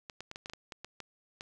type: clicks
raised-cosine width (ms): 0.2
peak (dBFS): -25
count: 11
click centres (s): 0.098 / 0.206 / 0.314 / 0.359 / 0.459 / 0.498 / 0.535 / 0.722 / 0.846 / 1.003 / 1.409
effects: none